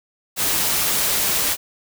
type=noise; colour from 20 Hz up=white; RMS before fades=-20 dBFS; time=0.36-1.57 s; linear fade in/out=50 ms; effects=none